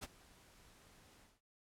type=noise with ADSR envelope; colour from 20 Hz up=pink; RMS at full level=-44 dBFS; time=0.01-1.41 s; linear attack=23 ms; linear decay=33 ms; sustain=-20 dB; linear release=210 ms; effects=noise-tail reverb RT60 0.1 s tail -26 dB re dry + low-pass 12000 Hz 12 dB/octave